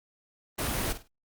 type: noise with echo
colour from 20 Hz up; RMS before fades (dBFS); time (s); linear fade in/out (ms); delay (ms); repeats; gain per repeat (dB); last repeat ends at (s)
pink; -30; 0.58-0.93; 10; 50; 3; -12; 1.08
effects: Opus 24 kbps